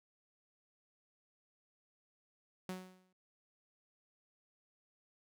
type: tone with exponential decay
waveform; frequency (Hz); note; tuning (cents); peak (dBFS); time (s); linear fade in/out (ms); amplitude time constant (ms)
sawtooth; 185; F#3; 0; -34; 2.69-3.13; 2; 95
effects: none